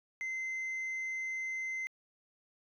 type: tone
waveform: sine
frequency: 2068 Hz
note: C7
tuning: 21 cents flat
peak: -32 dBFS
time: 0.21-1.87 s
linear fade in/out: 0 ms
effects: tanh soft clip ceiling -34 dBFS